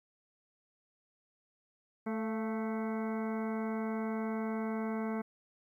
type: harmonic tone with a mistuned harmonic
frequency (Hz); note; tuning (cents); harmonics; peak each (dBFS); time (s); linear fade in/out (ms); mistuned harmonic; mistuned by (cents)
220; A3; 0; 1 / 2 / 3 / 4 / 5 / 6 / 7 / 9 / 10; -34 / -40 / -44 / -46 / -48 / -50 / -51 / -53 / -54; 2.06-5.22; 10; 3; +43
effects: 12-bit